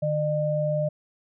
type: tone pair together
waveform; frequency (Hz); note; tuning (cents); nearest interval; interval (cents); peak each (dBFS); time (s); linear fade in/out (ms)
sine; 151.25 / 605; D#3 / D#5; -49 / -49; 2 octaves; 2400; -26 / -24; 0.02-0.89; 10
effects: none